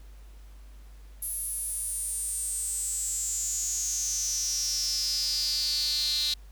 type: tone with high-pass filter sweep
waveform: sawtooth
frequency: 298.3 Hz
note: D4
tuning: 27 cents sharp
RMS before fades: -30 dBFS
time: 1.22-6.34 s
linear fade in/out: 5 ms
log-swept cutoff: 11000 to 4000 Hz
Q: 9.4
effects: added 50 Hz sine -45 dBFS peak until 6.51 s + pink hiss -61 dBFS RMS until 6.51 s